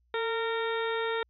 harmonic tone with a mistuned harmonic, 460 Hz, A#4, 23 cents flat, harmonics 1 / 2 / 3 / 4 / 5 / 6 / 7 / 8, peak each -30 / -36 / -36 / -38 / -42 / -51 / -47 / -41 dBFS, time 0.14-1.23 s, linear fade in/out 2 ms, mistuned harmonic 1, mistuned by -35 cents, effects added 60 Hz sine -66 dBFS peak until 1.29 s

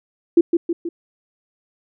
sine tone with echo, 339.3 Hz, F4, 50 cents flat, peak -7 dBFS, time 0.37-0.41 s, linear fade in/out 5 ms, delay 160 ms, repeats 3, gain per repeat -5 dB, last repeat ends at 0.89 s, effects none

